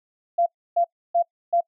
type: tone bursts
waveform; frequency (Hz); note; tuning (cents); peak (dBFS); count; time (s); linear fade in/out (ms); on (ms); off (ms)
sine; 688; F5; -26; -16; 4; 0.38-1.608; 10; 82; 300
effects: noise-tail reverb RT60 0.1 s tail -25 dB re dry